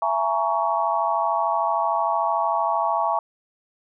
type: chord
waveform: sine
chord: A# half-diminished seventh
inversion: second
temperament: just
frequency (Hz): 671.3 / 839.1 / 932.3 / 1118.8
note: E5 / G#5 / A#5 / C#6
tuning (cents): +31 / +18 / 0 / +16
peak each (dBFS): -25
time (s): 0.02-3.19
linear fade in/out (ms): 2
effects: none